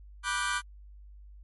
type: chord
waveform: sawtooth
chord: G major seventh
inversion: first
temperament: just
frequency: 980 / 1176 / 1470 / 1568 Hz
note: B5 / D6 / F#6 / G6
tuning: -14 / +2 / -12 / 0 cents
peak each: -32 / -29 / -29 / -30 dBFS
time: 0.23-0.62 s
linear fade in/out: 50 ms
effects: added 50 Hz sine -47 dBFS peak until 1.43 s + MP3 48 kbps